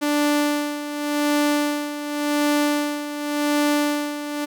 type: tone with tremolo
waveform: sawtooth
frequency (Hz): 293.7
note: D4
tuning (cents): 0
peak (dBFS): -13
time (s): 0.01-4.46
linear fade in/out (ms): 20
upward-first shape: sine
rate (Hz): 0.89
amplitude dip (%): 70
effects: none